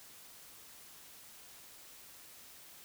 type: silence
effects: white hiss -55 dBFS RMS until 2.84 s